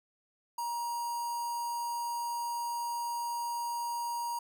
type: tone with notch filter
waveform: square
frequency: 946 Hz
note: A#5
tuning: 25 cents sharp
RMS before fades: -35 dBFS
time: 0.58-4.39 s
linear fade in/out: 5 ms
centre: 2600 Hz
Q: 0.9
effects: none